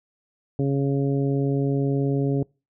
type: harmonic tone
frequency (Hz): 138.59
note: C#3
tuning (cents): 0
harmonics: 1 / 2 / 3 / 4 / 5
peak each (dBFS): -22 / -25 / -27 / -35 / -40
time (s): 0.59-2.43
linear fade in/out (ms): 2
effects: noise-tail reverb RT60 0.3 s tail -26 dB re dry